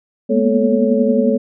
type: tone cluster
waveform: sine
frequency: 211.6 / 233.7 / 244.8 / 436.9 / 556 Hz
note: G#3 / A#3 / B3 / A4 / C#5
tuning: +33 / +5 / -15 / -12 / +5 cents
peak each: -18 dBFS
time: 0.29-1.38 s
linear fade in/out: 20 ms
effects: none